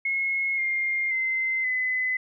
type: tone with pitch steps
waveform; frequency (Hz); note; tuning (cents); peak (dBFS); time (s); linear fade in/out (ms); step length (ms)
sine; 2169 / 2118 / 2069 / 2020; C#7 / C7 / C7 / B6; -38 / +21 / -20 / +39; -23; 0.05-2.17; 5; 530
effects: none

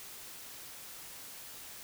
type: silence
effects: white hiss -48 dBFS RMS until 1.83 s

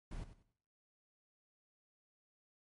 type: noise with echo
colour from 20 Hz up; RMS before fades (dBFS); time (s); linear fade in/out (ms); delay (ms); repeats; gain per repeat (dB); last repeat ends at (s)
brown; -44; 0.11-0.24; 5; 95; 3; -12; 0.525
effects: noise-tail reverb RT60 0.7 s tail -21 dB re dry + MP3 48 kbps

